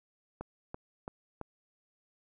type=click train; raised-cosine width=1 ms; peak=-25 dBFS; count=4; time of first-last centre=0.41-1.413 s; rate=2.99 Hz; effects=none